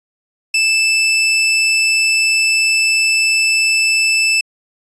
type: tone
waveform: sawtooth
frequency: 2637 Hz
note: E7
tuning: in tune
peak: -8 dBFS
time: 0.54-4.41 s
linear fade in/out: 5 ms
effects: resampled to 22050 Hz